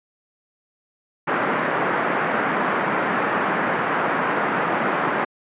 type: band-pass noise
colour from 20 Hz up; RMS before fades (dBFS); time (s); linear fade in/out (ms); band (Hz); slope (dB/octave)
white; -22; 1.27-5.25; 10; 160 to 1700; 24
effects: resampled to 8000 Hz